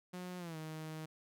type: tone with pitch glide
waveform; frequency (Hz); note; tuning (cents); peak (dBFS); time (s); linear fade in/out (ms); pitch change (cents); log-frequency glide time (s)
sawtooth; 180.6 to 157.22; F#3 to D#3; -42 to +18; -39; 0.13-1.06; 10; -240; 0.38-0.57
effects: none